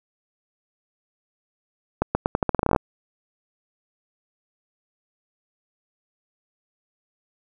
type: accelerating click train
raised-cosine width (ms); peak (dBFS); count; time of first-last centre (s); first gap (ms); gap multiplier
1; -5; 15; 2.02-2.762; 130; 0.84
effects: none